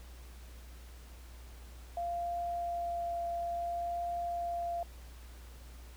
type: tone with vibrato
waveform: sine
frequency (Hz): 691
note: F5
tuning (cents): -19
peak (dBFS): -33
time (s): 1.97-4.83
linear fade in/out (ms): 2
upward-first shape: triangle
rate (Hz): 0.58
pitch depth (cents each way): 10
effects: added 60 Hz sine -48 dBFS peak until 5.96 s + pink hiss -58 dBFS RMS until 5.96 s